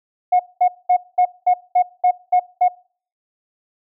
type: tone bursts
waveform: sine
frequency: 724 Hz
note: F#5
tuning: 38 cents flat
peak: -9 dBFS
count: 9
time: 0.32-2.684 s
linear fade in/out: 10 ms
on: 76 ms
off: 210 ms
effects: noise-tail reverb RT60 0.5 s tail -25 dB re dry + tanh soft clip ceiling -7 dBFS